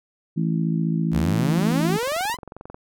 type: harmonic tone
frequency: 55 Hz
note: A1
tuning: in tune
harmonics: 3 / 4 / 5 / 6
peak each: -21 / -26 / -31 / -32 dBFS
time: 0.36-1.98 s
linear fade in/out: 20 ms
type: exponential sweep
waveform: sawtooth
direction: up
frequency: 62.9 to 1046.5 Hz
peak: -19 dBFS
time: 1.11-2.37 s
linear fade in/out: 50 ms
type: click train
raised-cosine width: 1 ms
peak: -24 dBFS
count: 30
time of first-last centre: 1.45-2.745 s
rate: 22.4 Hz
effects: none